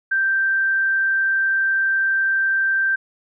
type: tone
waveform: sine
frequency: 1568 Hz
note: G6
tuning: in tune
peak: -16 dBFS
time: 0.11-2.96 s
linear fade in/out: 10 ms
effects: none